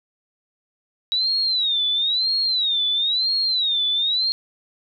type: tone with vibrato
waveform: sine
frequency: 3858 Hz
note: B7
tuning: 41 cents flat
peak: -18 dBFS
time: 1.12-4.32 s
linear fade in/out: 0 ms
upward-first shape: sine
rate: 1 Hz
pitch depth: 180 cents each way
effects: none